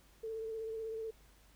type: tone with vibrato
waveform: sine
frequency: 445.1 Hz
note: A4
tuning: 20 cents sharp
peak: -38 dBFS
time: 0.23-1.11 s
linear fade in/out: 10 ms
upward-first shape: sine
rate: 16 Hz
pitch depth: 23 cents each way
effects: added 50 Hz sine -64 dBFS peak until 1.55 s + pink hiss -66 dBFS RMS until 1.55 s